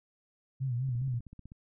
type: tone with vibrato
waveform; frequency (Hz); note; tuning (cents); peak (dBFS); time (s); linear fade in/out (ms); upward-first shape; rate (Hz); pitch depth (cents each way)
sine; 126.4; B2; +41; -29; 0.6-1.2; 20; sine; 4.9; 110
type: click train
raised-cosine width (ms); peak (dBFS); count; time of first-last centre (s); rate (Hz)
5; -35; 11; 0.89-1.519; 15.9
effects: none